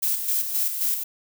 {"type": "noise with tremolo", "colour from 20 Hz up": "violet", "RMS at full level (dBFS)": -23, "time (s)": [0.02, 1.04], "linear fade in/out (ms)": 10, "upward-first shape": "square", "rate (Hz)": 3.8, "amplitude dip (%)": 50, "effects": []}